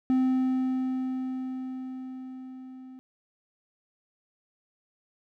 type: tone with level ramp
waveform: triangle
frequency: 258.6 Hz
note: C4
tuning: 20 cents flat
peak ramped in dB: -18 to -41 dBFS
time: 0.1-2.99 s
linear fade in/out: 0 ms
effects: none